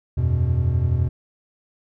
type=chord; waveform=triangle; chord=E suspended second; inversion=none; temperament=equal with one note detuned; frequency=82.41 / 94.22 / 123.47 Hz; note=E2 / F#2 / B2; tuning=0 / +32 / 0 cents; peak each=-19 / -22 / -19 dBFS; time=0.17-1.09 s; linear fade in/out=10 ms; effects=none